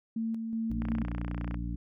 sine tone with tremolo, 225.5 Hz, A3, 43 cents sharp, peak -29 dBFS, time 0.16-1.03 s, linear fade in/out 5 ms, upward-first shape square, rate 2.7 Hz, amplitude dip 35%
harmonic tone, 58.4 Hz, A#1, 4 cents sharp, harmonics 1 / 2 / 3 / 4 / 5, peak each -34 / -40 / -39 / -45 / -42 dBFS, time 0.7-1.76 s, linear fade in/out 5 ms
click train, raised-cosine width 0.5 ms, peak -26 dBFS, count 23, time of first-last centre 0.82-1.544 s, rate 30.4 Hz
effects none

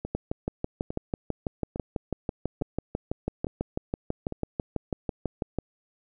two click trains, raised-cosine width 2 ms, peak -19 / -14 dBFS, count 6 / 34, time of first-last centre 0.05-4.324 / 0.15-5.587 s, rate 1.17 / 6.07 Hz, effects none

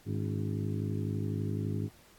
harmonic tone with a mistuned harmonic, 51.91 Hz, G#1, in tune, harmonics 2 / 3 / 4 / 5 / 6 / 7 / 8, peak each -33 / -37 / -39 / -41 / -43 / -44 / -45 dBFS, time 0.05-1.9 s, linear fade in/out 50 ms, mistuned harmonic 5, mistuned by +85 cents, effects pink hiss -60 dBFS RMS until 2.18 s + AAC 64 kbps

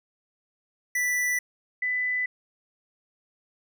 square / sine tone pair in turn, 1975.5 / 1997.3 Hz, B6 / B6, 0 / +19 cents, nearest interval unison, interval 19 cents, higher second, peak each -24 dBFS, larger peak neither, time 0.95-1.39 / 1.82-2.26 s, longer neither, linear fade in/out 5 ms, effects none

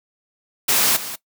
white noise with echo, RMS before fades -17 dBFS, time 0.68-0.97 s, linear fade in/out 10 ms, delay 190 ms, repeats 1, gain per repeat -13 dB, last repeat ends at 1.16 s, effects noise-tail reverb RT60 0.1 s tail -19 dB re dry + high-pass 150 Hz 12 dB/octave

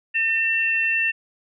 sine tone pair together, 1811.8 / 2699 Hz, A#6 / E7, -50 / +40 cents, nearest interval perfect fifth, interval 690 cents, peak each -23 / -20 dBFS, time 0.14-1.12 s, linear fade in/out 20 ms, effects none

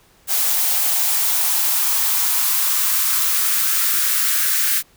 blue noise with high-pass filter sweep, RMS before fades -18 dBFS, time 0.27-4.83 s, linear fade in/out 50 ms, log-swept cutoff 660 to 1600 Hz, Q 2.8, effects pink hiss -54 dBFS RMS until 4.96 s

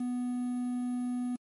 triangle tone with quantisation, 246.9 Hz, B3, in tune, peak -28 dBFS, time 0-1.36 s, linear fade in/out 5 ms, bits 9, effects MP3 48 kbps

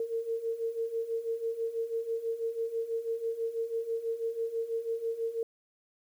sine beating tone pair, 453 / 459.1 Hz, A#4 / A#4, -50 / -26 cents, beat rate 6.1 Hz, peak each -36 / -32 dBFS, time 0-5.43 s, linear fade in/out 2 ms, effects 10-bit

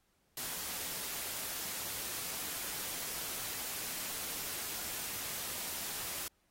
white noise, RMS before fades -40 dBFS, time 0.37-6.28 s, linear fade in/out 2 ms, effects pink hiss -75 dBFS RMS until 6.5 s + AAC 48 kbps

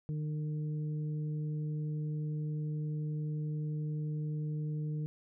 harmonic tone, 151.9 Hz, D#3, 41 cents flat, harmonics 1 / 2 / 3, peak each -33 / -47 / -50 dBFS, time 0.09-5.06 s, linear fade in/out 0 ms, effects none

